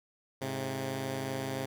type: tone pair together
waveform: 10% pulse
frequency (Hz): 105.96 / 133.5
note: G#2 / C3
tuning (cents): +35 / +35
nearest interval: major third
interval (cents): 400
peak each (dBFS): -32 / -26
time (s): 0.41-1.66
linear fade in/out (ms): 10
effects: none